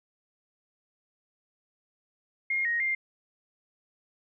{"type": "tone with pitch steps", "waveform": "sine", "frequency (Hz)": [2133, 1875, 2107], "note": ["C7", "A#6", "C7"], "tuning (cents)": [33, 10, 12], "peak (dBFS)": -25, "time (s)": [2.5, 2.95], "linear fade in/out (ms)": 5, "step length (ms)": 150, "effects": []}